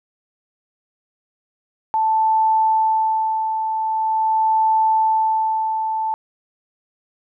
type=tone with tremolo; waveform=sine; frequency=880 Hz; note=A5; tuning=in tune; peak=-13 dBFS; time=1.94-6.14 s; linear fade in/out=0 ms; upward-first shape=sine; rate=0.44 Hz; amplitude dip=50%; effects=none